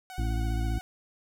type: tone with vibrato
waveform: sawtooth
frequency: 740 Hz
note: F#5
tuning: in tune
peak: -37 dBFS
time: 0.1-0.81 s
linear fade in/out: 0 ms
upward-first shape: sine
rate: 15 Hz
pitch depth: 33 cents each way
type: harmonic tone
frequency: 55.5 Hz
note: A1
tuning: 16 cents sharp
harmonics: 1 / 2 / 4 / 5 / 6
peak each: -27 / -32 / -41 / -40 / -40 dBFS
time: 0.18-0.79 s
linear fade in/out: 5 ms
effects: none